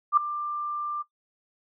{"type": "tone with ADSR envelope", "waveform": "sine", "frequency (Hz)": 1187, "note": "D6", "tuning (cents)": 18, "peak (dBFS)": -13, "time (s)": [0.12, 1.03], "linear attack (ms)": 52, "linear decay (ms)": 3, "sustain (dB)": -15, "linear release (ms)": 18, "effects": ["noise-tail reverb RT60 0.1 s tail -18 dB re dry"]}